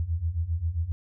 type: beating tone pair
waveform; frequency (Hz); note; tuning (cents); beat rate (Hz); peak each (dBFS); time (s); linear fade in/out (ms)
sine; 78.9 / 86.4; D#2 / F2; +25 / -18; 7.5; -30 / -27; 0-0.92; 0
effects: none